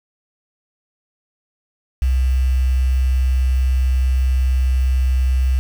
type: tone with quantisation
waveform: sine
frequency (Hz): 64.4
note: C2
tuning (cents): -27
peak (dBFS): -13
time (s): 2.02-5.59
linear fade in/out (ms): 0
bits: 6
effects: none